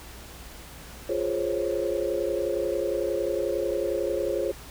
sine chord, Db major seventh, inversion first, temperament equal, 349.2 / 415.3 / 523.3 / 554.4 Hz, F4 / Ab4 / C5 / Db5, 0 / 0 / 0 / 0 cents, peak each -30 dBFS, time 1.09-4.52 s, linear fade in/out 5 ms, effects added 60 Hz sine -46 dBFS peak until 4.7 s + pink hiss -45 dBFS RMS until 4.7 s

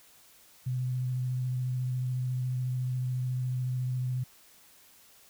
sine tone with vibrato, 126.8 Hz, B2, 46 cents sharp, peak -28 dBFS, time 0.66-4.24 s, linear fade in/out 10 ms, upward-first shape square, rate 14 Hz, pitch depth 12 cents each way, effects white hiss -58 dBFS RMS until 5.29 s

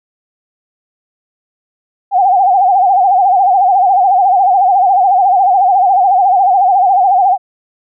sine tone with vibrato, 760 Hz, F#5, 46 cents sharp, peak -6 dBFS, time 2.11-7.38 s, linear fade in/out 50 ms, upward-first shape sine, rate 14 Hz, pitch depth 110 cents each way, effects none

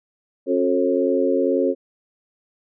harmonic tone with a mistuned harmonic, 90.2 Hz, F#2, 44 cents flat, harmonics 3 / 4 / 5 / 6, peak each -22 / -22 / -22 / -22 dBFS, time 0.46-1.75 s, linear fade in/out 50 ms, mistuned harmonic 5, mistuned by -31 cents, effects none

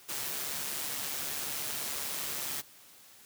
white noise with amplitude modulation, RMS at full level -34 dBFS, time 0.08-2.62 s, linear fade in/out 20 ms, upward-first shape sine, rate 142 Hz, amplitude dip 45%, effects white hiss -56 dBFS RMS until 3.25 s + high-pass 80 Hz 12 dB/octave

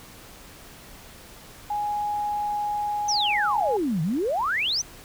sine tone, 830.6 Hz, G#5, in tune, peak -24 dBFS, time 1.7-3.77 s, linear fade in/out 5 ms
sine exponential two-way sweep, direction down then up, 6300 to 149.3 to 6300 Hz, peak -22 dBFS, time 3.08-4.82 s, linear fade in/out 10 ms, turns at 4.02 s
effects pink hiss -46 dBFS RMS until 5.04 s

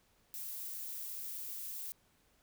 violet noise, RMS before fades -43 dBFS, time 0.34-1.92 s, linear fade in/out 0 ms, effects pink hiss -71 dBFS RMS until 2.42 s

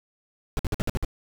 brown noise bursts, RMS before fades -24 dBFS, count 7, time 0.57-1.048 s, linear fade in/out 0 ms, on 22 ms, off 54 ms, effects none

